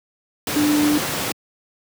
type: tone in noise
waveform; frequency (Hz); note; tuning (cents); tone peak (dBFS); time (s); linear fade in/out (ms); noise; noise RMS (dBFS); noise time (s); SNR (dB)
sine; 297.1; D4; +20; -15; 0.56-0.98; 2; pink; -23; 0.47-1.32; +5
effects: high-pass 150 Hz 12 dB/octave